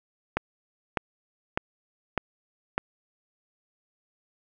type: click train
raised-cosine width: 0.5 ms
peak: -9 dBFS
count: 5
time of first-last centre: 0.37-2.78 s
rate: 1.66 Hz
effects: none